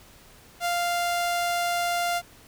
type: tone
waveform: sawtooth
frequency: 697 Hz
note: F5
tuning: 4 cents flat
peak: -20 dBFS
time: 0.6-2.22 s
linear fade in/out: 50 ms
effects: pink hiss -52 dBFS RMS until 2.47 s